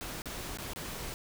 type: noise with dropouts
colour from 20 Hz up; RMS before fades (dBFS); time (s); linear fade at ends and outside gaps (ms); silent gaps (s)
pink; -40; 0.01-1.14; 0; 0.219-0.257 / 0.572-0.586 / 0.734-0.76
effects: none